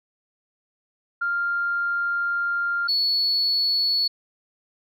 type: tone pair in turn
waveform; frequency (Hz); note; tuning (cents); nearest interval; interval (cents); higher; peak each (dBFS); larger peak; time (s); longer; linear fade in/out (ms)
sine; 1396.9 / 4409; F6 / C#8; 0 / -10; octave + minor sixth; 1990; second; -21 / -18; second; 1.21-2.88 / 2.88-4.08; first; 10
effects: tanh soft clip ceiling -14 dBFS